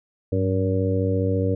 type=harmonic tone with a mistuned harmonic; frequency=94.5 Hz; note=F#2; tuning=37 cents sharp; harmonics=1 / 2 / 3 / 4 / 5 / 6; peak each=-22 / -29 / -27 / -34 / -25 / -31 dBFS; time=0.32-1.55 s; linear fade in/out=5 ms; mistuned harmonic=1; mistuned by=+78 cents; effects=none